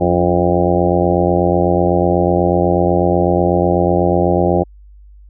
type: harmonic tone with a mistuned harmonic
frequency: 88.1 Hz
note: F2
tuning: 16 cents sharp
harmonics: 1 / 2 / 3 / 4 / 5 / 6 / 7 / 8 / 9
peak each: -20 / -18 / -23 / -17 / -22 / -19 / -20 / -22 / -21 dBFS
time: 0-4.64 s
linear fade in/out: 20 ms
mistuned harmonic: 3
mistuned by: +71 cents
effects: added 50 Hz sine -38 dBFS peak until 5.29 s